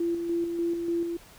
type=tone with tremolo; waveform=sine; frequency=340 Hz; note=F4; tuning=46 cents flat; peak=-24 dBFS; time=0-1.17 s; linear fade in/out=5 ms; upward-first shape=square; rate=3.4 Hz; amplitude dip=40%; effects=pink hiss -52 dBFS RMS until 1.38 s